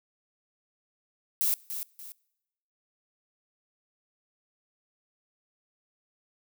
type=noise with echo; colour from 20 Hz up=violet; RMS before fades=-26 dBFS; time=1.41-1.54 s; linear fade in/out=0 ms; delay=290 ms; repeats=2; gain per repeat=-9 dB; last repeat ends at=2.12 s; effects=noise-tail reverb RT60 0.9 s tail -24 dB re dry